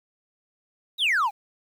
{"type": "exponential sweep", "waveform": "triangle", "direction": "down", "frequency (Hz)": [3982, 761], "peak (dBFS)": -17, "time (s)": [0.98, 1.31], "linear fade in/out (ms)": 50, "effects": ["tanh soft clip ceiling -14 dBFS", "9-bit"]}